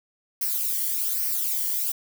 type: noise with flanger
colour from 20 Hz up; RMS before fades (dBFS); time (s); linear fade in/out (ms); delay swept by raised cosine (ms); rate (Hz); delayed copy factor
violet; -26; 0.41-1.92; 5; 0.27 to 0.8; 1.2; -0.6
effects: none